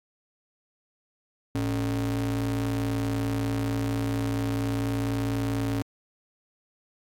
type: ring-modulated tone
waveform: square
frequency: 82.41 Hz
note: E2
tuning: in tune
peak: -23 dBFS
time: 1.55-5.82 s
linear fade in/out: 0 ms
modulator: 195 Hz
effects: AAC 64 kbps